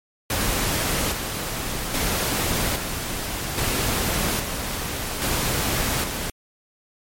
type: noise with tremolo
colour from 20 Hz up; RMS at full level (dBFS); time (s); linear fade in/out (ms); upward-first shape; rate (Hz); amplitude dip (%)
pink; -23; 0.3-6.3; 2; square; 0.61; 45
effects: MP3 64 kbps